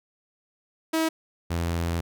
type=tone pair in turn; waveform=sawtooth; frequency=321.6 / 84.57 Hz; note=E4 / E2; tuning=-43 / +45 cents; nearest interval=octave + major seventh; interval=2312 cents; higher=first; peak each=-18 / -21 dBFS; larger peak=first; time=0.93-1.09 / 1.5-2.01 s; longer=second; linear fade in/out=10 ms; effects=none